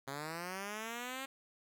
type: linear sweep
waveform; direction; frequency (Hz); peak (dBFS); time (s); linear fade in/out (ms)
5% pulse; up; 133.8 to 271.7; -29; 0.07-1.26; 10
effects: none